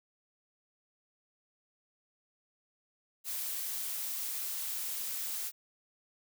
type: noise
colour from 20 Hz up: blue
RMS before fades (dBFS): -37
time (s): 3.24-5.52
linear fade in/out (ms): 50
effects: none